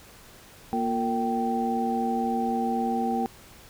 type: tone cluster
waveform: sine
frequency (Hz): 235.3 / 353.5 / 456.8 / 778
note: A#3 / F4 / A#4 / G5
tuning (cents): +16 / +21 / -35 / -13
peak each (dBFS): -27 / -35 / -33 / -27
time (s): 0.73-3.26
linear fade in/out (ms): 0
effects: pink hiss -50 dBFS RMS until 3.69 s